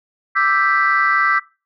sine chord, E minor seventh, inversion third, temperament equal, 1174.7 / 1318.5 / 1568 / 1975.5 Hz, D6 / E6 / G6 / B6, 0 / 0 / 0 / 0 cents, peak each -18 dBFS, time 0.35-1.4 s, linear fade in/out 20 ms, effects noise-tail reverb RT60 0.3 s tail -21 dB re dry + tanh soft clip ceiling -5 dBFS

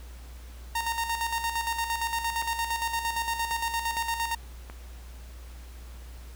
sawtooth tone with tremolo, 922 Hz, A#5, 19 cents flat, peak -22 dBFS, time 0.75-4.35 s, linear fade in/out 5 ms, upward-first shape square, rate 8.7 Hz, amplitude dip 55%
clicks, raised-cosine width 0.5 ms, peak -26 dBFS, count 4, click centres 2.424 / 3.512 / 3.968 / 4.699 s
effects added 60 Hz sine -41 dBFS peak until 6.35 s + pink hiss -53 dBFS RMS until 6.35 s

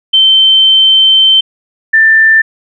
sine tone pair in turn, 3100 / 1779.2 Hz, G7 / A6, -20 / +19 cents, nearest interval minor seventh, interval 961 cents, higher first, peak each -3 dBFS, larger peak neither, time 0.13-1.41 / 1.93-2.42 s, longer first, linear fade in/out 10 ms, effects none

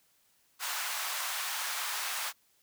pink high-pass noise, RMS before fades -35 dBFS, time 0.59-2.33 s, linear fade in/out 50 ms, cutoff 870 Hz, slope 24 dB/octave, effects white hiss -69 dBFS RMS until 2.62 s

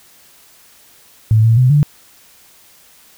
sine tone with pitch steps, 109.6 / 113.5 / 126.9 / 146.7 Hz, A2 / A#2 / B2 / D3, -6 / -46 / +47 / -2 cents, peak -7 dBFS, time 1.31-1.83 s, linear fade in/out 0 ms, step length 130 ms, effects white hiss -47 dBFS RMS until 3.17 s

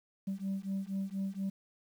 sine beating tone pair, 192.2 / 196.4 Hz, G3 / G3, -34 / +4 cents, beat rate 4.2 Hz, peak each -35 / -35 dBFS, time 0.27-1.5 s, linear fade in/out 10 ms, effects tanh soft clip ceiling -30 dBFS + 10-bit

